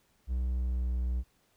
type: tone with pitch glide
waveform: triangle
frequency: 62.5 to 61.64 Hz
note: B1 to B1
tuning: +21 to -3 cents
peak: -26 dBFS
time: 0.27-1.24 s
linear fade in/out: 50 ms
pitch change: -24 cents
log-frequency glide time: 0.5-0.9 s
effects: pink hiss -70 dBFS RMS until 1.56 s